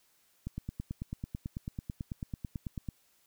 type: click train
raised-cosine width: 5 ms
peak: -24 dBFS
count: 23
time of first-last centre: 0.47-2.888 s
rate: 9.1 Hz
effects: white hiss -69 dBFS RMS until 3.26 s